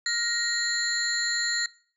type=tone cluster; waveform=sine; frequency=1408 / 1877 / 4095 / 4318 / 7100 Hz; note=F6 / A#6 / C8 / C#8 / A8; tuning=+14 / +11 / -38 / -46 / +15 cents; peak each=-37 / -28 / -29 / -33 / -32 dBFS; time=0.06-1.66 s; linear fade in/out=2 ms; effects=noise-tail reverb RT60 0.5 s tail -22 dB re dry + tanh soft clip ceiling -14 dBFS